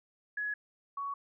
sine tone pair in turn, 1685 / 1120.1 Hz, G#6 / C#6, +25 / +18 cents, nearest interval perfect fifth, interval 707 cents, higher first, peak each -32 / -34 dBFS, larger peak first, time 0.37-0.54 / 0.97-1.14 s, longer neither, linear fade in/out 5 ms, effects none

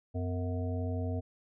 harmonic tone with a mistuned harmonic, 91.7 Hz, F#2, 15 cents flat, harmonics 1 / 3 / 5 / 7 / 8, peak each -32 / -38 / -42 / -43 / -49 dBFS, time 0.14-1.21 s, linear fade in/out 20 ms, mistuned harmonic 3, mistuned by -140 cents, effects none

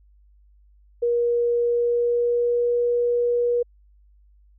sine tone with pitch glide, 475.9 to 480.6 Hz, A#4 to B4, +36 to -47 cents, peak -18 dBFS, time 1.02-3.63 s, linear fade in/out 10 ms, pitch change +17 cents, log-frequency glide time 1.6-2.78 s, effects added 50 Hz sine -52 dBFS peak until 4.58 s

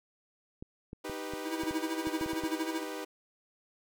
clicks, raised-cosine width 3 ms, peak -29 dBFS, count 11, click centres 0.625 / 0.931 / 1.097 / 1.336 / 1.635 / 1.71 / 2.071 / 2.212 / 2.261 / 2.333 / 2.437 s
sawtooth chord, Eb augmented, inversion none, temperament equal, 311.1 / 392 / 493.9 Hz, Eb4 / G4 / B4, 0 / 0 / 0 cents, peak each -37 / -38 / -38 dBFS, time 1.04-3.05 s, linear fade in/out 10 ms
square tone with tremolo, 321.5 Hz, E4, 43 cents flat, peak -30 dBFS, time 1.44-2.85 s, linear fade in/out 50 ms, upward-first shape sine, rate 13 Hz, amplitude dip 95%
effects none

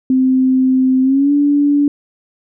sine tone with pitch glide, 259.7 to 288.2 Hz, C4 to D4, -13 to -33 cents, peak -9 dBFS, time 0.1-1.88 s, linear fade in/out 2 ms, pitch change +180 cents, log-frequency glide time 1.02-1.32 s, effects none

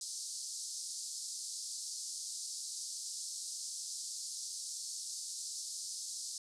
pink band-pass noise, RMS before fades -43 dBFS, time 0.01-6.38 s, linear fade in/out 2 ms, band 4500 to 9600 Hz, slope 48 dB/octave, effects none

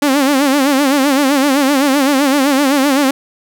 sawtooth tone with vibrato, 277.2 Hz, C#4, in tune, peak -6 dBFS, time 0.02-3.11 s, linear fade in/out 5 ms, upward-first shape sine, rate 7.8 Hz, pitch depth 110 cents each way, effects none

